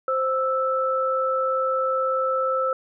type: tone pair together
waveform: sine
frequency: 523.6 / 1318.5 Hz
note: C5 / E6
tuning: +1 / 0 cents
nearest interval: octave + major third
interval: 1599 cents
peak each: -23 dBFS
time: 0.08-2.73 s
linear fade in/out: 2 ms
effects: none